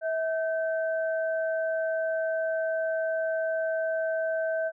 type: tone pair together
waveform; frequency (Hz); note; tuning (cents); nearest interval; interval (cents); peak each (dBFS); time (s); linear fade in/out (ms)
sine; 646.7 / 1544; E5 / G6; -33 / -27; octave + minor third; 1506; -26 / -34; 0.01-4.72; 50
effects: none